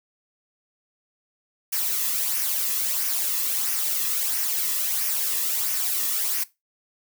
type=noise with flanger; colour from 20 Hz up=blue; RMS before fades=-25 dBFS; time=1.72-6.44 s; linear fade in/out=10 ms; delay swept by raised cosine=0.25 to 1.35 ms; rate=1.5 Hz; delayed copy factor=-0.55; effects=noise-tail reverb RT60 0.2 s tail -18 dB re dry